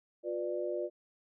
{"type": "chord", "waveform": "sine", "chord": "B diminished", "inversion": "second", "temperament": "just", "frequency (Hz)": [355.6, 493.9, 592.7], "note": ["F4", "B4", "D5"], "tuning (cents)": [31, 0, 16], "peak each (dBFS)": [-36, -39, -36], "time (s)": [0.23, 0.9], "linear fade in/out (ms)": 50, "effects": []}